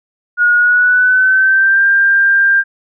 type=tone with pitch glide; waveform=sine; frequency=1443 to 1591.9 Hz; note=F#6 to G6; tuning=-44 to +26 cents; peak=-7 dBFS; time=0.37-2.64 s; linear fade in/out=50 ms; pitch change=+170 cents; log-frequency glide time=0.56-1.85 s; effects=none